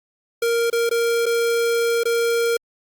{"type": "tone with dropouts", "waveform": "square", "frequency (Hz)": 466.2, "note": "A#4", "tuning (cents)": 0, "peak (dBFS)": -18, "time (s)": [0.42, 2.57], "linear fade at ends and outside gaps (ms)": 5, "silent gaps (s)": [[0.701, 0.727], [0.893, 0.911], [1.258, 1.263], [2.035, 2.054]], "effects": ["Opus 48 kbps"]}